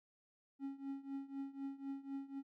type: tone with tremolo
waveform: triangle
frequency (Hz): 274.3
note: C#4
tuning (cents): -18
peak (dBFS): -37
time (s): 0.59-2.43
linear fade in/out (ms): 50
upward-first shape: triangle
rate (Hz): 4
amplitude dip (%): 90
effects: none